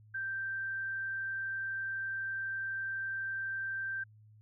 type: tone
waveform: sine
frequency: 1568 Hz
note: G6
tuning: in tune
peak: -34 dBFS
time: 0.14-4.04 s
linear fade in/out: 10 ms
effects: added 107 Hz sine -56 dBFS peak until 4.41 s